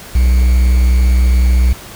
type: tone with quantisation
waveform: triangle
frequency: 62 Hz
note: B1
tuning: 7 cents sharp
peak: -5 dBFS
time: 0.15-1.73 s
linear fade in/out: 5 ms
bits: 5
effects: pink hiss -33 dBFS RMS until 1.95 s